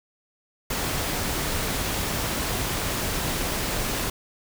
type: noise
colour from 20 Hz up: pink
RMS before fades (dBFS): -27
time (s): 0.7-4.1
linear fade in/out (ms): 5
effects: none